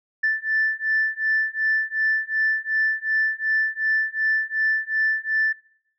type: beating tone pair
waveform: sine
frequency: 1760 / 1762.7 Hz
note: A6 / A6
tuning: 0 / +3 cents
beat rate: 2.7 Hz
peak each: -22 / -22 dBFS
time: 0.23-5.53 s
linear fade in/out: 10 ms
effects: noise-tail reverb RT60 0.7 s tail -22 dB re dry + tanh soft clip ceiling -13 dBFS